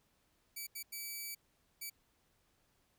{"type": "tone bursts at uneven times", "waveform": "5% pulse", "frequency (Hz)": 2300, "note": "D7", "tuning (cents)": -37, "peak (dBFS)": -32, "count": 4, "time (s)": [[0.56, 0.67], [0.75, 0.83], [0.92, 1.35], [1.81, 1.9]], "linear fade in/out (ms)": 10, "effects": ["pink hiss -75 dBFS RMS until 2.98 s"]}